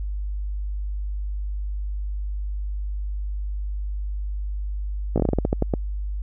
slowing click train, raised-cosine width 2 ms, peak -7 dBFS, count 12, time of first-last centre 5.16-5.738 s, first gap 17 ms, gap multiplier 1.21, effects added 50 Hz sine -25 dBFS peak until 6.22 s

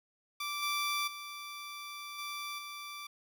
15% pulse tone with level steps, 1169 Hz, D6, 8 cents flat, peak -29 / -25 / -36 / -32 / -36 dBFS, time 0.4-3.07 s, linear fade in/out 5 ms, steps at 0.62 / 1.07 / 2.18 / 2.58 s, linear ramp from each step 10 ms, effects none

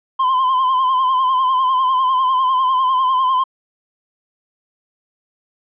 triangle tone with vibrato, 1036 Hz, C6, 17 cents flat, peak -11 dBFS, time 0.19-3.44 s, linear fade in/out 10 ms, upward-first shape sine, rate 10 Hz, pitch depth 54 cents each way, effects resampled to 8000 Hz

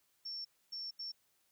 sine tone bursts at uneven times, 5440 Hz, F8, 46 cents flat, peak -40 dBFS, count 3, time 0.25-0.45 / 0.72-0.91 / 0.99-1.12 s, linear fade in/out 10 ms, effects white hiss -75 dBFS RMS until 1.51 s

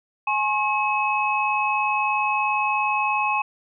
sine tone cluster, 840 / 1077 / 2563 Hz, G#5 / C6 / E7, +19 / +50 / -49 cents, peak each -24 dBFS, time 0.27-3.42 s, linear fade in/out 5 ms, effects none

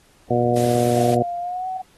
harmonic tone, 120.6 Hz, B2, 41 cents flat, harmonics 1 / 2 / 3 / 4 / 5 / 6, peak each -23 / -23 / -23 / -23 / -23 / -23 dBFS, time 0.3-1.23 s, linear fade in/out 10 ms
white noise, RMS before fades -33 dBFS, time 0.56-1.15 s, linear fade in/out 5 ms
sine tone with pitch glide, 698.5 to 748.6 Hz, F5 to F#5, 0 to +20 cents, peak -24 dBFS, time 0.96-1.82 s, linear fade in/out 10 ms, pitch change +120 cents, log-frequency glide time 1.4-1.67 s
effects pink hiss -56 dBFS RMS until 1.97 s + AAC 32 kbps

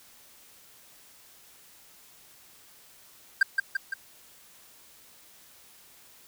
triangle tone with echo, 1577 Hz, G6, 10 cents sharp, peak -14 dBFS, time 3.41-3.43 s, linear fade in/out 5 ms, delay 170 ms, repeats 3, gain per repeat -4 dB, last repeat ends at 3.94 s, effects white hiss -55 dBFS RMS until 6.27 s

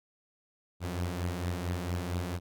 sawtooth beating tone pair, 87.31 / 91.71 Hz, F2 / F#2, 0 / -15 cents, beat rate 4.4 Hz, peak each -29 / -33 dBFS, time 0.8-2.4 s, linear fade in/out 50 ms, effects none

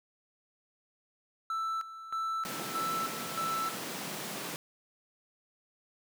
triangle tone with tremolo, 1324 Hz, E6, 7 cents sharp, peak -29 dBFS, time 1.5-3.75 s, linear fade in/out 2 ms, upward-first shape square, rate 1.6 Hz, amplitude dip 75%
pink high-pass noise, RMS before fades -39 dBFS, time 2.45-4.56 s, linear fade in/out 0 ms, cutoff 140 Hz, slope 48 dB/octave
effects none

